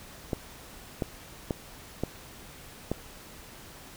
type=clicks; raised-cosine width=2 ms; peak=-14 dBFS; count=5; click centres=0.332 / 1.022 / 1.508 / 2.036 / 2.916 s; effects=pink hiss -48 dBFS RMS until 3.96 s